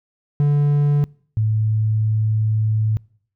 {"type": "tone pair in turn", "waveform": ["triangle", "sine"], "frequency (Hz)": [145.2, 108.78], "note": ["D3", "A2"], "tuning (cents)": [-19, -19], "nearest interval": "perfect fourth", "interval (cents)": 500, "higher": "first", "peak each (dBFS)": [-11, -15], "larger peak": "first", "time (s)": [[0.4, 1.04], [1.37, 2.97]], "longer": "second", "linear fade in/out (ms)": 0, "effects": ["noise-tail reverb RT60 0.6 s tail -26 dB re dry"]}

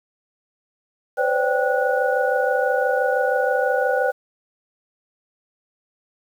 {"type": "tone cluster", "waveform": "sine", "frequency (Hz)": [507, 533, 580, 782, 1465], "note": ["B4", "C5", "D5", "G5", "F#6"], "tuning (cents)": [45, 32, -22, -4, -18], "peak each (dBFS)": [-21, -27, -24, -24, -25], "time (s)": [1.17, 4.12], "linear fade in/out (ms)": 20, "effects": ["8-bit"]}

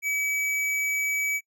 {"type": "tone", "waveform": "square", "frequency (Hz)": 2284, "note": "D7", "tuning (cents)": -49, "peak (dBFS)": -25, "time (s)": [0.02, 1.41], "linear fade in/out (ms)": 50, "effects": ["noise-tail reverb RT60 0.1 s tail -24 dB re dry"]}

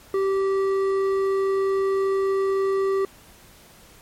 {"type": "tone with hard clipping", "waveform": "sine", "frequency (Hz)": 388.4, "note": "G4", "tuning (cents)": -16, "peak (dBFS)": -21, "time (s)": [0.14, 3.05], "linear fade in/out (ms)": 2, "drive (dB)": 8, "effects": ["pink hiss -50 dBFS RMS until 4.01 s", "MP3 64 kbps"]}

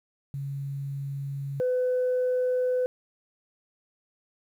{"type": "tone pair in turn", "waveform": "sine", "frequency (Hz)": [139, 503.6], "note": ["C#3", "B4"], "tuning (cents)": [5, 34], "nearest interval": "octave + minor seventh", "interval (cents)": 2229, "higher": "second", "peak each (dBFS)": [-30, -21], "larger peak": "second", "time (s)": [[0.34, 1.6], [1.6, 2.86]], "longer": "neither", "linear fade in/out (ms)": 0, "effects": ["tanh soft clip ceiling -20 dBFS", "10-bit"]}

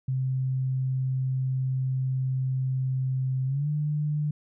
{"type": "tone with pitch glide", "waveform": "sine", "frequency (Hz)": [130.81, 149.4], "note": ["C3", "D3"], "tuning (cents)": [0, 30], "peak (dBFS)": -24, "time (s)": [0.08, 4.31], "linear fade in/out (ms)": 5, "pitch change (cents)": 230, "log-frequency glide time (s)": [3.46, 3.68], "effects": []}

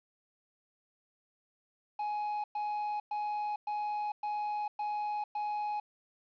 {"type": "tone bursts", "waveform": "triangle", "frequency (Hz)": 837, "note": "G#5", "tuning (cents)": 13, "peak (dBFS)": -30, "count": 7, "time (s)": [1.99, 5.8], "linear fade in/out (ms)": 5, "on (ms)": 450, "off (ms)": 110, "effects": ["resampled to 11025 Hz", "10-bit"]}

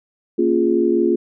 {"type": "chord", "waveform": "sine", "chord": "Bb minor seventh", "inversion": "none", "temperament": "equal", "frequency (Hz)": [233.1, 277.2, 349.2, 415.3], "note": ["Bb3", "Db4", "F4", "Ab4"], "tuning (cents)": [0, 0, 0, 0], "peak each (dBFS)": [-21, -22, -16, -21], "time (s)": [0.38, 1.16], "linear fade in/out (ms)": 10, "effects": []}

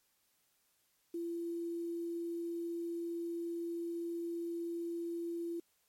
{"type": "tone with quantisation", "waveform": "sine", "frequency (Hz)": 339.4, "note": "F4", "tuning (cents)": -49, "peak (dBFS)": -36, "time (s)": [1.14, 5.6], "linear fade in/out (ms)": 5, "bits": 10, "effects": ["white hiss -75 dBFS RMS until 5.88 s", "MP3 64 kbps"]}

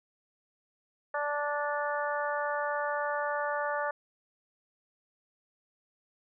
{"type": "harmonic tone", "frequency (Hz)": 292.2, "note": "D4", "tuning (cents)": -9, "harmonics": [2, 3, 4, 5, 6], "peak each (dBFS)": [-33, -35, -36, -37, -38], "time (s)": [1.14, 3.91], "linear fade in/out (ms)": 5, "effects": []}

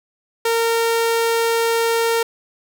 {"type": "tone", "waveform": "sawtooth", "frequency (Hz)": 459.7, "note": "A#4", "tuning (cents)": -24, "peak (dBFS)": -12, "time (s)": [0.45, 2.23], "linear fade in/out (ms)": 5, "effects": []}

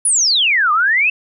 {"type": "exponential two-way sweep", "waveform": "sine", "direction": "down then up", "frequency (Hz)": [10510, 1176, 2704], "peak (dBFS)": -11, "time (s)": [0.05, 1.1], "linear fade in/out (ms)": 5, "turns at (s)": 0.72, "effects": []}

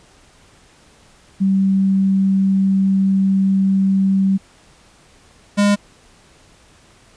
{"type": "tone pair in turn", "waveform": ["sine", "square"], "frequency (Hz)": [193.2, 203.8], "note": ["G3", "G#3"], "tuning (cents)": [-25, -32], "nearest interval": "minor second", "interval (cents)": 93, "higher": "second", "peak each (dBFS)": -12, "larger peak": "neither", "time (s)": [[1.4, 4.38], [5.57, 5.76]], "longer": "first", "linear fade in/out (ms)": 20, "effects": ["pink hiss -50 dBFS RMS until 7.16 s", "resampled to 22050 Hz"]}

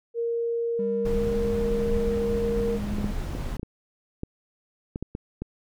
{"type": "tone", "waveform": "sine", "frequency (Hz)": 466.2, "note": "A#4", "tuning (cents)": 0, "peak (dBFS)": -24, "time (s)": [0.14, 2.79], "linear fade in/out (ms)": 50}
{"type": "tone with pitch glide", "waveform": "triangle", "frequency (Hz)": [198.5, 205.9], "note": ["G3", "G#3"], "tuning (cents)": [22, -15], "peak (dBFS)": -28, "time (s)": [0.79, 3.11], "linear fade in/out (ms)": 2, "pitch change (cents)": 63, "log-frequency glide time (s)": [1.15, 1.21]}
{"type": "noise", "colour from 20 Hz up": "brown", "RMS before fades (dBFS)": -30, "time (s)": [1.05, 3.57], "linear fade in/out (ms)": 5}
{"type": "clicks", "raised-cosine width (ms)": 3, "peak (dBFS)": -18, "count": 10, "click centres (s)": [2.985, 3.044, 3.351, 3.596, 3.631, 4.234, 4.959, 5.026, 5.151, 5.42]}
{"effects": []}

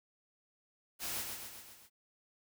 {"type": "noise with echo", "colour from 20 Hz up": "white", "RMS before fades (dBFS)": -39, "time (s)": [0.99, 1.25], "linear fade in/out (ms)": 50, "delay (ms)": 130, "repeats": 5, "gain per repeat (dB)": -4, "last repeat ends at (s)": 1.9, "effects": []}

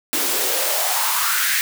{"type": "noise with high-pass filter sweep", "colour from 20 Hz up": "white", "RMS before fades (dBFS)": -20, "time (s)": [0.13, 1.61], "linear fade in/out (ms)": 0, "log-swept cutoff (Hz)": [280, 1900], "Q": 4, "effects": []}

